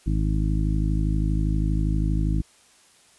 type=harmonic tone; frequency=52.5 Hz; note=G#1; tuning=19 cents sharp; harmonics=1 / 2 / 3 / 4 / 5 / 6; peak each=-22 / -28 / -27 / -34 / -33 / -33 dBFS; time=0.06-2.42 s; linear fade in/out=10 ms; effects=white hiss -56 dBFS RMS until 3.18 s + resampled to 24000 Hz